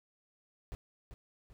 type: noise with echo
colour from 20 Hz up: brown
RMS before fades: -41 dBFS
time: 0.72-0.75 s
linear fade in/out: 0 ms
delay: 390 ms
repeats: 2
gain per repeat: -7 dB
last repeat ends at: 1.53 s
effects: none